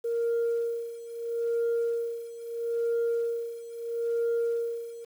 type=tone with tremolo; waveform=sine; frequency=466.2 Hz; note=A#4; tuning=in tune; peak=-22 dBFS; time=0.04-5.05 s; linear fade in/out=10 ms; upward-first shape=sine; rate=0.76 Hz; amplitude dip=85%; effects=tanh soft clip ceiling -22 dBFS + 9-bit